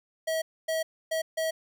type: tone bursts at uneven times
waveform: square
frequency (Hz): 643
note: E5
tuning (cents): -43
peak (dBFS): -27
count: 4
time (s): 0.27-0.42 / 0.68-0.83 / 1.11-1.22 / 1.37-1.51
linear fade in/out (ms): 10
effects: none